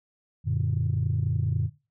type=chord; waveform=sine; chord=Gb augmented; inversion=none; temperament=equal; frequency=92.5 / 116.54 / 146.83 Hz; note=Gb2 / Bb2 / D3; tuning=0 / 0 / 0 cents; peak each=-27 dBFS; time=0.44-1.7 s; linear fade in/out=50 ms; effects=noise-tail reverb RT60 0.3 s tail -17 dB re dry + tanh soft clip ceiling -16 dBFS